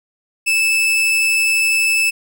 40% pulse tone, 2626 Hz, E7, 7 cents flat, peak -12 dBFS, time 0.46-2.11 s, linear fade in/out 20 ms, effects none

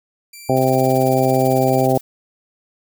10% pulse tone, 2349 Hz, D7, in tune, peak -27 dBFS, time 0.33-1.86 s, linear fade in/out 5 ms
harmonic tone, 130.81 Hz, C3, in tune, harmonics 1 / 2 / 3 / 4 / 5 / 6, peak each -20 / -20 / -20 / -20 / -20 / -20 dBFS, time 0.49-1.98 s, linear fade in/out 5 ms
blue noise with tremolo, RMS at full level -31 dBFS, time 0.56-2.01 s, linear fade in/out 10 ms, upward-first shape sine, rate 18 Hz, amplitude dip 80%
effects none

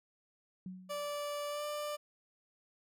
sine tone with exponential decay, 185 Hz, F#3, in tune, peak -39 dBFS, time 0.66-1.22 s, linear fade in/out 2 ms, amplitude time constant 120 ms
30% pulse tone with pitch glide, 583 to 592.8 Hz, D5 to D5, -13 to +16 cents, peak -34 dBFS, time 0.89-1.97 s, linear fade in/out 20 ms, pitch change +29 cents, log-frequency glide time 1.49-1.64 s
effects none

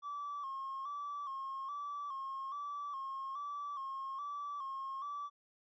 triangle tone with vibrato, 1116 Hz, C#6, 11 cents sharp, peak -36 dBFS, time 0.02-5.3 s, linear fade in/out 50 ms, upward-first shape square, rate 1.2 Hz, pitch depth 61 cents each way, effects tanh soft clip ceiling -36 dBFS + resampled to 16000 Hz

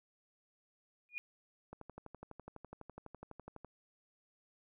sine tone with exponential growth, 2442 Hz, D#7, 33 cents flat, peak -34 dBFS, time 1.09-1.18 s, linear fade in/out 0 ms, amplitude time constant 19 ms
click train, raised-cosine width 1 ms, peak -34 dBFS, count 24, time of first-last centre 1.73-3.647 s, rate 12 Hz
effects none

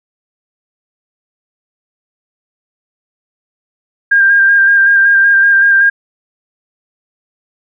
sine tone with vibrato, 1600 Hz, G6, 35 cents sharp, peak -5 dBFS, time 4.11-5.9 s, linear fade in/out 10 ms, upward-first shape square, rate 5.3 Hz, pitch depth 19 cents each way, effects none

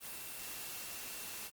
sine tone in noise, 2700 Hz, E7, 41 cents sharp, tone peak -55 dBFS, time 0-1.51 s, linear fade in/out 50 ms, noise white, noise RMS -45 dBFS, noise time 0-1.51 s, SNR -13 dB, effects Opus 32 kbps

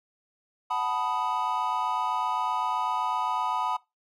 triangle chord, B dominant seventh, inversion second, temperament equal, 740 / 880 / 987.8 / 1244.5 Hz, F#5 / A5 / B5 / D#6, 0 / 0 / 0 / 0 cents, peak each -32 / -30 / -27 / -31 dBFS, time 0.7-3.77 s, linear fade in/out 10 ms, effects noise-tail reverb RT60 0.2 s tail -20 dB re dry

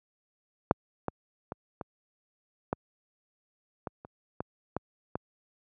clicks, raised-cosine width 1 ms, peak -6 / -15 / -21 / -22 / -14 / -20 / -30 / -18 / -16 / -17 dBFS, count 10, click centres 0.711 / 1.083 / 1.521 / 1.812 / 2.729 / 3.872 / 4.049 / 4.405 / 4.766 / 5.155 s, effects high-pass 80 Hz 12 dB/octave

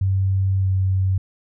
sine tone with pitch glide, 96 to 94.79 Hz, G2 to F#2, -36 to +42 cents, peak -16 dBFS, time 0.01-1.18 s, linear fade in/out 5 ms, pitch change -22 cents, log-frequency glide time 0.6-0.67 s, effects none

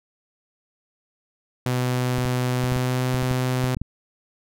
sawtooth tone with pitch glide, 125.5 to 127.47 Hz, B2 to C3, +28 to -45 cents, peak -17 dBFS, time 1.66-3.75 s, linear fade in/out 2 ms, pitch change +27 cents, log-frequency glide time 2.53-3.07 s
clicks, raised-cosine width 5 ms, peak -17 dBFS, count 11, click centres 2.184 / 2.255 / 2.64 / 2.721 / 2.763 / 3.145 / 3.228 / 3.312 / 3.641 / 3.769 / 3.816 s
effects none

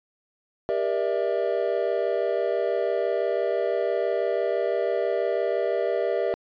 triangle chord, E half-diminished seventh, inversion first, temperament just, 395.6 / 474.7 / 593.3 / 659.3 Hz, G4 / Bb4 / D5 / E5, +16 / +31 / +18 / 0 cents, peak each -26 dBFS, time 0.69-6.34 s, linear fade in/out 0 ms, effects resampled to 11025 Hz

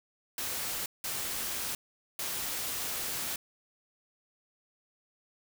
white noise bursts at uneven times, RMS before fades -35 dBFS, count 3, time 0.38-0.86 / 1.04-1.75 / 2.19-3.36 s, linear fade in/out 2 ms, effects none

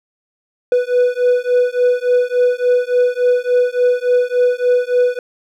triangle beating tone pair, 492 / 495.5 Hz, B4 / B4, -7 / +6 cents, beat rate 3.5 Hz, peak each -13 dBFS, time 0.72-5.19 s, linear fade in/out 2 ms, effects none

